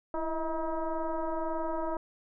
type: tone with frequency modulation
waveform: sine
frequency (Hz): 311.1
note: D#4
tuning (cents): 0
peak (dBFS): -29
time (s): 0.14-1.97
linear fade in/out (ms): 2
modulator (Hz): 322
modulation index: 2.5
effects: none